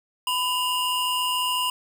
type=tone pair together; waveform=square; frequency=1002 / 2832 Hz; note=B5 / F7; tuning=+25 / +23 cents; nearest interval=octave + tritone; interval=1798 cents; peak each=-26 dBFS; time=0.27-1.7 s; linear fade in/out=2 ms; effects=none